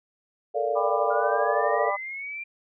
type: chord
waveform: sine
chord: Bb major seventh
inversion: third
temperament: just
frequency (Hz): 437 / 466.2 / 582.7 / 699.2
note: A4 / Bb4 / D5 / F5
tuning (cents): -12 / 0 / -14 / +2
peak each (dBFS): -29 / -30 / -28 / -28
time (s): 0.54-1.91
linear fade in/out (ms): 20
type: harmonic tone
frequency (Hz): 198.4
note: G3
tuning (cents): +21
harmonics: 3 / 4 / 5 / 6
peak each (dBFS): -30 / -30 / -30 / -30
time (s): 0.75-1.97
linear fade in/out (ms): 20
type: linear sweep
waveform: sine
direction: up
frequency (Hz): 1396.9 to 2385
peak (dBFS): -32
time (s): 1.1-2.44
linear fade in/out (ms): 10
effects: none